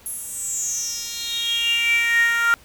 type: tone with high-pass filter sweep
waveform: 10% pulse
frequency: 466.2 Hz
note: A#4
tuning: in tune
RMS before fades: -22 dBFS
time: 0.06-2.54 s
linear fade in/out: 0 ms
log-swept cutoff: 11000 to 1400 Hz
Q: 8.8
effects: pink hiss -50 dBFS RMS until 2.64 s